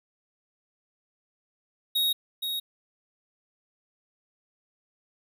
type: tone with echo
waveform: square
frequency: 3764 Hz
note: A#7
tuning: 16 cents sharp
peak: -23 dBFS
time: 1.95-2.13 s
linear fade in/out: 10 ms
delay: 470 ms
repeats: 1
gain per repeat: -6 dB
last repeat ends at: 2.6 s
effects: none